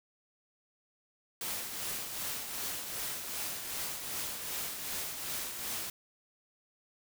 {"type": "noise with tremolo", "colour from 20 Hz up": "white", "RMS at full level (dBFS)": -36, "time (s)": [1.41, 5.9], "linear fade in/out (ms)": 2, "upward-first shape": "triangle", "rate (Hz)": 2.6, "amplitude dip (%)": 50, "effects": []}